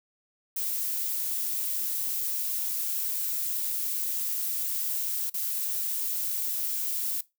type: noise with dropouts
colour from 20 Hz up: violet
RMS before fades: -30 dBFS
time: 0.56-7.21 s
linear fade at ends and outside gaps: 5 ms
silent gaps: 5.299-5.34 s
effects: noise-tail reverb RT60 0.2 s tail -19 dB re dry